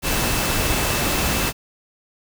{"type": "tone in noise", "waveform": "sine", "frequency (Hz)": 2637, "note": "E7", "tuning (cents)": 0, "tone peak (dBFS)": -32, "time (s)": [0.02, 1.53], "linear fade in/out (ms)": 50, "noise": "pink", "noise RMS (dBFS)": -21, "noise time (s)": [0.02, 1.53], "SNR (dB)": -14, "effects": []}